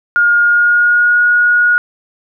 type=tone with pitch glide; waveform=sine; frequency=1422 to 1446.9 Hz; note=F6 to F#6; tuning=+31 to -39 cents; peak=-7 dBFS; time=0.16-1.78 s; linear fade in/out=0 ms; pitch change=+30 cents; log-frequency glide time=0.42-1.22 s; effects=none